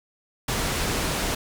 pink low-pass noise, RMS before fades -26 dBFS, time 0.48-1.35 s, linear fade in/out 5 ms, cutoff 11000 Hz, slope 12 dB/octave, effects none

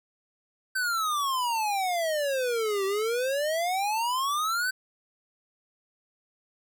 square exponential two-way sweep, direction down then up, 1552 to 382.8 to 1552 Hz, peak -26 dBFS, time 0.75-4.71 s, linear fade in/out 10 ms, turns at 2.85 s, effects none

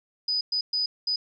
sine tone bursts at uneven times, 4978 Hz, D#8, in tune, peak -23 dBFS, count 4, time 0.28-0.41 / 0.52-0.61 / 0.73-0.86 / 1.07-1.16 s, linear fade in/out 5 ms, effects none

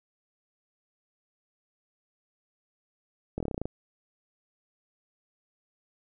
slowing click train, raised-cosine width 2 ms, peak -18 dBFS, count 10, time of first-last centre 3.38-3.655 s, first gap 23 ms, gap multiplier 1.07, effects none

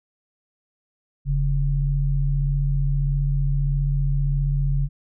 sine tone pair together, 41.65 / 140.1 Hz, E1 / C#3, +19 / +19 cents, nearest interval octave + major sixth, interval 2100 cents, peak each -21 dBFS, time 1.25-4.89 s, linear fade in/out 50 ms, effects none

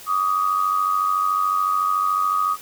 sine tone pair together, 1151 / 1244.8 Hz, D6 / D#6, -35 / 0 cents, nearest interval minor second, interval 135 cents, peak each -23 / -19 dBFS, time 0.06-2.57 s, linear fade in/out 50 ms, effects white hiss -41 dBFS RMS until 2.61 s

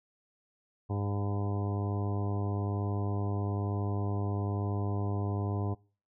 harmonic tone with a mistuned harmonic, 101.1 Hz, G#2, 46 cents flat, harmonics 1 / 2 / 3 / 4 / 5 / 6 / 7 / 8 / 9 / 10, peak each -30 / -40 / -40 / -41 / -48 / -48 / -45 / -49 / -48 / -48 dBFS, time 0.89-5.75 s, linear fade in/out 20 ms, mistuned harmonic 7, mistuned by +19 cents, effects noise-tail reverb RT60 0.4 s tail -25 dB re dry

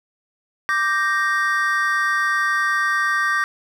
triangle chord, G minor, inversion second, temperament equal, 1174.7 / 1568 / 1864.7 Hz, D6 / G6 / Bb6, 0 / 0 / 0 cents, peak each -20 dBFS, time 0.69-3.44 s, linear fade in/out 0 ms, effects none

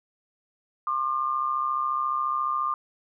sine tone pair together, 1065.7 / 1200 Hz, C6 / D6, +31 / +37 cents, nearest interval major second, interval 206 cents, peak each -29 / -25 dBFS, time 0.87-2.74 s, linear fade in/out 2 ms, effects none

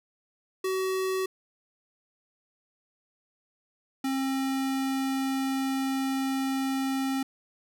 square tone pair in turn, 377.6 / 267.7 Hz, F#4 / C4, +35 / +40 cents, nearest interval tritone, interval 595 cents, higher first, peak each -27 dBFS, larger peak neither, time 0.64-1.26 / 4.04-7.23 s, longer second, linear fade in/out 5 ms, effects none

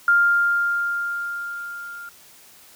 sine tone with level ramp, 1400 Hz, F6, 4 cents sharp, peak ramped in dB -12 to -34 dBFS, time 0.08-2.09 s, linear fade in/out 2 ms, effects white hiss -49 dBFS RMS until 2.75 s + high-pass 60 Hz 12 dB/octave

